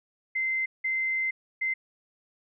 sine tone bursts at uneven times, 2074 Hz, C7, 16 cents flat, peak -25 dBFS, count 3, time 0.35-0.66 / 0.84-1.31 / 1.61-1.74 s, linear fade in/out 10 ms, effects none

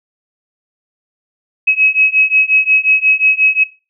sine beating tone pair, 2555 / 2560.6 Hz, D#7 / D#7, +45 / +49 cents, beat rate 5.6 Hz, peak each -12 dBFS, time 1.67-3.64 s, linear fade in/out 10 ms, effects noise-tail reverb RT60 0.3 s tail -18 dB re dry

